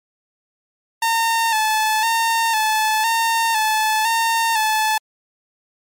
sawtooth tone with vibrato, 890 Hz, A5, 20 cents sharp, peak -12 dBFS, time 1.02-4.98 s, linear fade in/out 5 ms, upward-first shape square, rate 0.99 Hz, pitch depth 44 cents each way, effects MP3 64 kbps

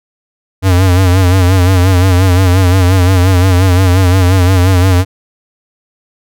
square tone with vibrato, 92 Hz, F#2, 9 cents flat, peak -6 dBFS, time 0.62-5.05 s, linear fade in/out 50 ms, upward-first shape sine, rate 5.7 Hz, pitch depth 76 cents each way, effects none

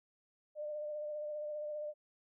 sine tone with vibrato, 600 Hz, D5, 37 cents sharp, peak -38 dBFS, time 0.55-1.94 s, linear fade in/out 50 ms, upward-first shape sine, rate 15 Hz, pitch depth 24 cents each way, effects none

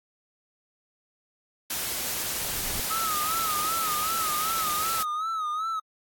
white noise, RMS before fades -30 dBFS, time 1.7-5.03 s, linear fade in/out 5 ms
brown noise with exponential growth, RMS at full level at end -33 dBFS, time 1.78-2.8 s, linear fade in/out 0 ms, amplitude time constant 220 ms
triangle tone with vibrato, 1271 Hz, D#6, 36 cents sharp, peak -25 dBFS, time 2.9-5.8 s, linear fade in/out 10 ms, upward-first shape sine, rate 2.6 Hz, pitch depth 85 cents each way
effects AAC 64 kbps

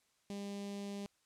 sawtooth tone with notch filter, 200.8 Hz, G3, 42 cents sharp, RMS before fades -43 dBFS, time 0.3-1.06 s, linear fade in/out 0 ms, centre 1400 Hz, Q 0.76, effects white hiss -75 dBFS RMS until 1.25 s + low-pass 9000 Hz 12 dB/octave

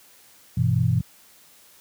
sine chord, E minor, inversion first, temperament just, 98.89 / 123.61 / 164.81 Hz, G2 / B2 / E3, +16 / +2 / 0 cents, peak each -23 / -20 / -24 dBFS, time 0.57-1.01 s, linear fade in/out 5 ms, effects white hiss -53 dBFS RMS until 1.8 s + high-pass 60 Hz 12 dB/octave

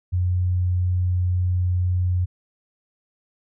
sine tone, 90.2 Hz, F#2, 44 cents flat, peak -18 dBFS, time 0.12-2.26 s, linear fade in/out 20 ms, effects none

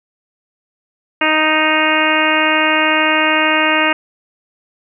harmonic tone, 311.1 Hz, D#4, in tune, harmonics 1 / 2 / 3 / 4 / 5 / 6 / 7 / 8 / 9, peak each -20 / -20 / -20 / -20 / -20 / -20 / -20 / -20 / -20 dBFS, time 1.21-3.93 s, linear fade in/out 5 ms, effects none

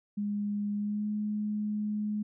sine tone with pitch glide, 205.6 to 210.3 Hz, G#3 to G#3, -17 to +22 cents, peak -29 dBFS, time 0.17-2.23 s, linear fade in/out 10 ms, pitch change +39 cents, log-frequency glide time 0.75-1.07 s, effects none

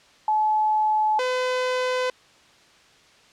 sine / sawtooth tone pair in turn, 859 / 506.5 Hz, A5 / B4, -42 / +44 cents, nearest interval major sixth, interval 914 cents, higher first, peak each -18 dBFS, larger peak neither, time 0.28-1.19 / 1.19-2.1 s, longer neither, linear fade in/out 2 ms, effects white hiss -54 dBFS RMS until 3.32 s + low-pass 5000 Hz 12 dB/octave

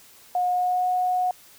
sine tone with pitch glide, 721 to 730.2 Hz, F#5 to F#5, -45 to -23 cents, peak -20 dBFS, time 0.35-1.31 s, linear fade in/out 2 ms, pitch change +22 cents, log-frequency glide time 0.51-0.87 s, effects white hiss -51 dBFS RMS until 1.58 s

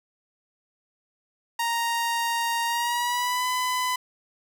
sawtooth tone with pitch glide, 932.3 to 1005 Hz, A#5 to B5, 0 to +30 cents, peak -20 dBFS, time 1.59-3.96 s, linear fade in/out 5 ms, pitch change +130 cents, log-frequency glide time 2.66-3.47 s, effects none

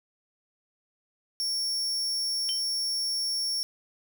40% pulse tone, 5480 Hz, F8, 34 cents flat, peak -26 dBFS, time 1.4-3.63 s, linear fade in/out 0 ms
triangle tone with exponential decay, 3095 Hz, G7, 23 cents flat, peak -26 dBFS, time 2.49-2.63 s, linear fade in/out 0 ms, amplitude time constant 29 ms
effects none

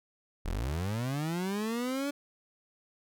30% pulse linear sweep, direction up, 33.55 to 289.3 Hz, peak -28 dBFS, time 0.45-2.11 s, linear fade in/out 10 ms, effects none

